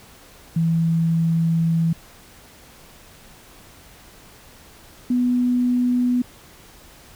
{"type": "tone pair in turn", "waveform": "sine", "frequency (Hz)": [164.81, 246.9], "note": ["E3", "B3"], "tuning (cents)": [0, 0], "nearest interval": "perfect fifth", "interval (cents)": 700, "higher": "second", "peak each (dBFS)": -16, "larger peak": "neither", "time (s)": [[0.56, 1.93], [5.1, 6.22]], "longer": "first", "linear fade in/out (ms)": 5, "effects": ["pink hiss -47 dBFS RMS until 7.15 s"]}